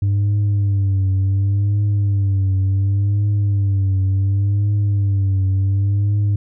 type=tone with vibrato; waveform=sine; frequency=99.2 Hz; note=G2; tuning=21 cents sharp; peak=-11 dBFS; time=0.02-6.36 s; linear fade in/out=5 ms; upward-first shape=triangle; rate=0.69 Hz; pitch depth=71 cents each way; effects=tanh soft clip ceiling -13 dBFS